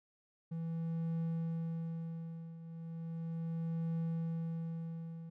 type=tone with tremolo; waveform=triangle; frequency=164.81 Hz; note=E3; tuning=in tune; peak=-31 dBFS; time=0.51-5.3 s; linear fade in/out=10 ms; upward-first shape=triangle; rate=0.36 Hz; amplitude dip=80%; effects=none